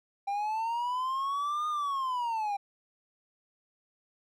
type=linear two-way sweep; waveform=triangle; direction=up then down; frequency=790 to 1229 to 790 Hz; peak=-27 dBFS; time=0.27-2.57 s; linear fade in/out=10 ms; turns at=1.68 s; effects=none